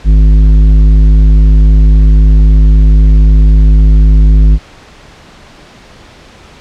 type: tone with tanh clipping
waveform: sine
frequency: 51.91 Hz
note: G#1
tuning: in tune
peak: -3 dBFS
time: 0.04-4.59 s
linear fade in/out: 50 ms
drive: 10 dB
effects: pink hiss -36 dBFS RMS until 6.6 s + low-pass 5000 Hz 12 dB/octave